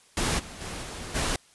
pink noise with level steps, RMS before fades -26 / -42 / -36 / -38 / -27 dBFS, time 0.17-1.36 s, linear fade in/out 2 ms, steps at 0.38 / 0.6 / 0.82 / 1.14 s, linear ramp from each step 20 ms, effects white hiss -58 dBFS RMS until 1.54 s + resampled to 24000 Hz

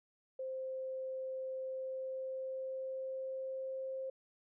sine tone with pitch glide, 523.3 to 528.5 Hz, C5 to C5, 0 to +17 cents, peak -38 dBFS, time 0.39-4.1 s, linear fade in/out 5 ms, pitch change +17 cents, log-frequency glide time 1.61-3.98 s, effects none

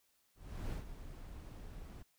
brown noise with ADSR envelope, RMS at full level -39 dBFS, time 0.35-2.03 s, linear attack 370 ms, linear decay 120 ms, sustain -10 dB, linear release 12 ms, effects white hiss -75 dBFS RMS until 2.18 s

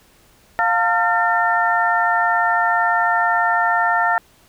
sine tone cluster, 704 / 903 / 1375 / 1803 Hz, F5 / A5 / F6 / A6, +14 / +45 / -27 / +42 cents, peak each -20 dBFS, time 0.59-4.18 s, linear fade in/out 0 ms, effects pink hiss -53 dBFS RMS until 4.48 s

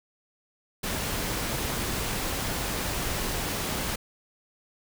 pink noise, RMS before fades -30 dBFS, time 0.83-3.96 s, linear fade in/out 10 ms, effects none

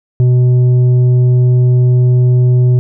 sine tone with tanh clipping, 124.7 Hz, B2, 17 cents sharp, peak -7 dBFS, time 0.2-2.79 s, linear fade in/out 0 ms, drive 6 dB, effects none

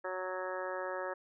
harmonic tone, 185 Hz, F#3, in tune, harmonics 2 / 3 / 4 / 5 / 6 / 7 / 8 / 9 / 10, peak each -43 / -39 / -48 / -44 / -48 / -45 / -53 / -44 / -52 dBFS, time 0.04-1.14 s, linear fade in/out 10 ms, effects none

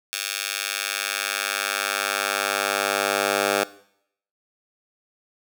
10% pulse tone with high-pass filter sweep, 100 Hz, G2, 35 cents sharp, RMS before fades -25 dBFS, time 0.13-3.64 s, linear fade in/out 0 ms, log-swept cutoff 2900 to 560 Hz, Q 0.83, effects noise-tail reverb RT60 0.7 s tail -19 dB re dry

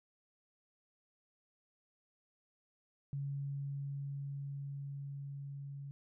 sine tone with level ramp, 140.1 Hz, C#3, 19 cents sharp, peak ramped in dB -36 to -43 dBFS, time 3.13-5.91 s, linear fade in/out 0 ms, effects none

